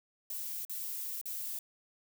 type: noise with dropouts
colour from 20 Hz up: violet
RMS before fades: -39 dBFS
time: 0.3-1.59 s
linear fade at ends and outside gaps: 2 ms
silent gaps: 0.651-0.696 / 1.214-1.256 s
effects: none